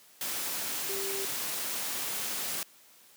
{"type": "tone in noise", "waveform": "sine", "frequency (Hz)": 392, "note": "G4", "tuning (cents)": 0, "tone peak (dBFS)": -36, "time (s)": [0.89, 1.25], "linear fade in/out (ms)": 2, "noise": "white", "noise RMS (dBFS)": -34, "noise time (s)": [0.21, 2.63], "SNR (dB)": -5, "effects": ["white hiss -58 dBFS RMS until 3.16 s", "high-pass 150 Hz 12 dB/octave"]}